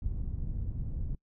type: low-pass noise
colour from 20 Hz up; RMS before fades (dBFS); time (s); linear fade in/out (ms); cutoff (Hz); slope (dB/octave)
pink; -34; 0.02-1.15; 2; 110; 12
effects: noise-tail reverb RT60 0.1 s tail -23 dB re dry